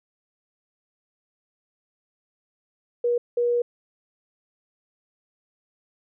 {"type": "tone bursts at uneven times", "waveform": "sine", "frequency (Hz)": 480.1, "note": "B4", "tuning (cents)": -49, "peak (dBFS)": -19, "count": 2, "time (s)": [[3.04, 3.18], [3.37, 3.62]], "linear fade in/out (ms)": 5, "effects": []}